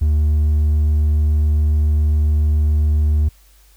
sine tone with hard clipping, 75.6 Hz, D#2, 49 cents flat, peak -13 dBFS, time 0.01-3.29 s, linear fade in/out 10 ms, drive 2 dB, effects added 50 Hz sine -48 dBFS peak until 3.76 s + white hiss -54 dBFS RMS until 3.76 s

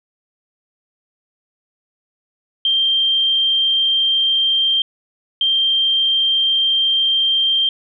sine tone bursts at uneven times, 3167 Hz, G7, 17 cents sharp, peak -13 dBFS, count 2, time 2.65-4.82 / 5.41-7.69 s, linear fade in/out 2 ms, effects none

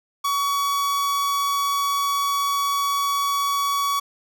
45% pulse tone, 1129 Hz, C#6, 31 cents sharp, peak -20 dBFS, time 0.24-4 s, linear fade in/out 10 ms, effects none

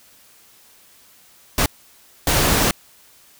pink noise bursts at uneven times, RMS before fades -17 dBFS, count 2, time 1.58-1.66 / 2.27-2.71 s, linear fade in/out 2 ms, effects white hiss -51 dBFS RMS until 3.39 s

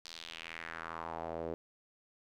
sawtooth tone with band-pass filter sweep, 82.41 Hz, E2, in tune, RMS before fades -43 dBFS, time 0.05-1.54 s, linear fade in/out 0 ms, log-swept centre 4800 to 450 Hz, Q 2.6, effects none

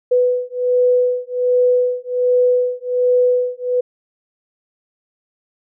sine beating tone pair, 495.8 / 497.1 Hz, B4 / B4, +7 / +11 cents, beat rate 1.3 Hz, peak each -16 dBFS, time 0.11-3.81 s, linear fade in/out 10 ms, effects none

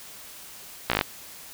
slowing click train, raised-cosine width 0.3 ms, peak -5 dBFS, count 7, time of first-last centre 0.9-1.012 s, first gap 16 ms, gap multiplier 1.06, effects white hiss -44 dBFS RMS until 1.53 s

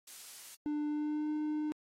blue noise, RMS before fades -46 dBFS, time 0.07-0.55 s, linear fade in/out 5 ms
triangle tone with pitch glide, 297.7 to 303.6 Hz, D4 to D#4, +24 to -42 cents, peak -30 dBFS, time 0.66-1.72 s, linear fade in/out 0 ms, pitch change +34 cents, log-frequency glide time 0.87-1.31 s
effects low-pass 10000 Hz 12 dB/octave + AAC 48 kbps

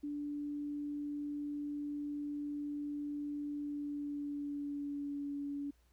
sine tone with pitch glide, 291.4 to 284.7 Hz, D4 to C#4, -13 to +46 cents, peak -37 dBFS, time 0.03-5.71 s, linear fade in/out 10 ms, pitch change -41 cents, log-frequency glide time 3.56-5.35 s, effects added 59 Hz sine -67 dBFS peak until 5.92 s + pink hiss -75 dBFS RMS until 5.92 s

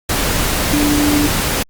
sine tone in noise, 293.7 Hz, D4, in tune, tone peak -13 dBFS, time 0.73-1.27 s, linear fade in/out 5 ms, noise pink, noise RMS -17 dBFS, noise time 0.09-1.63 s, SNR +1 dB, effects Opus 48 kbps

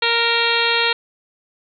harmonic tone with a mistuned harmonic, 466.2 Hz, A#4, in tune, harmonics 1 / 2 / 3 / 4 / 5 / 6 / 7 / 8 / 9, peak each -24 / -24 / -24 / -24 / -24 / -24 / -24 / -24 / -24 dBFS, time 0.02-0.93 s, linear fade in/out 5 ms, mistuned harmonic 6, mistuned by -34 cents, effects none

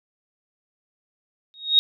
sine tone with exponential growth, 3751 Hz, A#7, 10 cents sharp, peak -9 dBFS, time 1.54-1.79 s, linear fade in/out 0 ms, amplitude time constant 54 ms, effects none

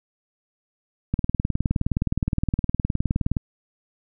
click train, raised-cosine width 5 ms, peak -9 dBFS, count 44, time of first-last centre 1.14-3.368 s, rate 19.3 Hz, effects none

